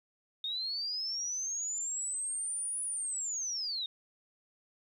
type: linear two-way sweep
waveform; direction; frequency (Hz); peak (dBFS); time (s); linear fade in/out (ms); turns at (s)
sine; up then down; 3655 to 9900 to 3655; -33; 0.44-3.86; 2; 2.83
effects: 11-bit